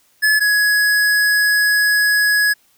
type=tone pair in turn; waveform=square; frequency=1715 / 1676.8 Hz; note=A6 / G#6; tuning=-45 / +16 cents; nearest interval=unison; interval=39 cents; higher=first; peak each=-12 / -13 dBFS; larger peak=first; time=0.22-0.4 / 0.4-2.54 s; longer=second; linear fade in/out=20 ms; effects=white hiss -57 dBFS RMS until 2.77 s